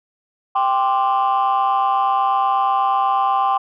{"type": "chord", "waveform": "sine", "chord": "G suspended fourth", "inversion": "none", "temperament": "equal with one note detuned", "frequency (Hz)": [786.7, 1046.5, 1174.7], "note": ["G5", "C6", "D6"], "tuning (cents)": [6, 0, 0], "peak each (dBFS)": [-16, -18, -20], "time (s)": [0.55, 3.58], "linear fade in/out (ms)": 10, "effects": ["tanh soft clip ceiling -10 dBFS"]}